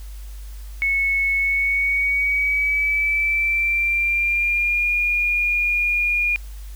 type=tone with pitch glide; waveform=sine; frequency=2202 to 2429 Hz; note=C#7 to D#7; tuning=-12 to -42 cents; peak=-17 dBFS; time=0.82-6.36 s; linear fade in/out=0 ms; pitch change=+170 cents; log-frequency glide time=1.37-4.9 s; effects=added 50 Hz sine -32 dBFS peak until 6.75 s + white hiss -49 dBFS RMS until 6.75 s